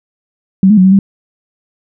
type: tone with pitch steps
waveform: sine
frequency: 191 / 213.4 / 185.2 / 190 / 196.4 Hz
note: G3 / G#3 / F#3 / F#3 / G3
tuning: -45 / +47 / +2 / +46 / +4 cents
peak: -3 dBFS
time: 0.63-0.99 s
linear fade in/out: 2 ms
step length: 72 ms
effects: none